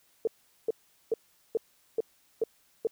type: tone bursts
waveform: sine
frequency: 449 Hz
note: A4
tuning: 35 cents sharp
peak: -23 dBFS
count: 7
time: 0.25-2.871 s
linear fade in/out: 2 ms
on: 23 ms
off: 410 ms
effects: white hiss -66 dBFS RMS until 2.91 s